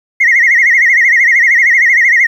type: tone with vibrato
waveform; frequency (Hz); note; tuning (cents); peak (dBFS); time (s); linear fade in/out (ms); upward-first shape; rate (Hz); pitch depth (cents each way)
sine; 2000; B6; +21; -4; 0.2-2.27; 10; sine; 13; 140
effects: tanh soft clip ceiling -1 dBFS + 7-bit